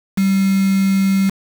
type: tone with quantisation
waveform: sine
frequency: 193.8 Hz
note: G3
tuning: 20 cents flat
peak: -12 dBFS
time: 0.17-1.3 s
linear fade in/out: 10 ms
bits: 4
effects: none